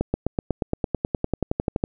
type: accelerating click train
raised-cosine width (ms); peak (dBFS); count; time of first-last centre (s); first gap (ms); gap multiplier
2; -8; 19; 0.01-1.839; 130; 0.97
effects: none